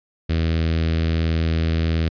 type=tone with notch filter; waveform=sawtooth; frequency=81.4 Hz; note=E2; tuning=21 cents flat; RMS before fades=-20 dBFS; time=0.29-2.09 s; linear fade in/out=10 ms; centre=910 Hz; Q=0.76; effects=resampled to 11025 Hz